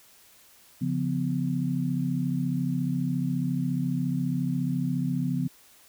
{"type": "tone cluster", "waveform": "sine", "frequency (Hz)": [139.9, 174.3, 251], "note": ["C#3", "F3", "B3"], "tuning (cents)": [16, -3, 28], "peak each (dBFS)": -29, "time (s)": [0.81, 5.48], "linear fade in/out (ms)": 10, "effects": ["white hiss -56 dBFS RMS until 5.88 s"]}